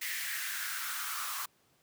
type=noise with high-pass filter sweep; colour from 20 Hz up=white; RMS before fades=-37 dBFS; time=0.01-1.46 s; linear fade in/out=10 ms; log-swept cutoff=2000 to 1100 Hz; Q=4.9; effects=pink hiss -69 dBFS RMS until 1.82 s + high-pass 100 Hz 12 dB/octave